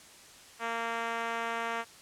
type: tone with band-pass filter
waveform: 5% pulse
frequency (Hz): 230.5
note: A#3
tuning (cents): -19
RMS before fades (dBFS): -34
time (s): 0.59-1.85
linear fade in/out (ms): 50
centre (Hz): 910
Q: 0.65
effects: white hiss -53 dBFS RMS until 2.01 s + low-pass 9000 Hz 12 dB/octave